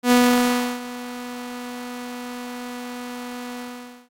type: tone with ADSR envelope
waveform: sawtooth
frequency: 245.7 Hz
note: B3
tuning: 9 cents flat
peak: -8 dBFS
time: 0.03-4.09 s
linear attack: 83 ms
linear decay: 680 ms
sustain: -19 dB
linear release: 500 ms
effects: AAC 48 kbps